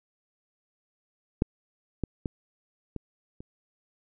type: clicks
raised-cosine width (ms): 3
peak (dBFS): -9 / -15 / -17 / -21 / -29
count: 5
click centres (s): 1.421 / 2.037 / 2.258 / 2.963 / 3.405
effects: none